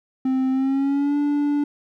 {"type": "tone with pitch glide", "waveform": "triangle", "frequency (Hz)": [261.6, 290.3], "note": ["C4", "D4"], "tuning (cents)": [0, -20], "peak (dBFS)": -16, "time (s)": [0.25, 1.64], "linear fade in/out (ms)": 5, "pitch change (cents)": 180, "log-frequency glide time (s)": [0.51, 1.17], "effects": []}